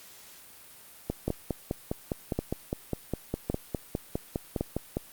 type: two click trains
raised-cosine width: 2 ms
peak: -14 / -15 dBFS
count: 4 / 20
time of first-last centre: 1.28-4.61 / 1.1-4.97 s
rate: 0.901 / 4.91 Hz
effects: white hiss -51 dBFS RMS until 5.12 s + Opus 48 kbps